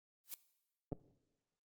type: noise with exponential growth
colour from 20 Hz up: blue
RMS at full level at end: -41 dBFS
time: 0.24-0.34 s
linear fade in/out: 0 ms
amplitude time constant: 20 ms
type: clicks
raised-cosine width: 2 ms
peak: -28 dBFS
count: 2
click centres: 0.922 / 0.929 s
effects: noise-tail reverb RT60 1.0 s tail -18 dB re dry + Opus 48 kbps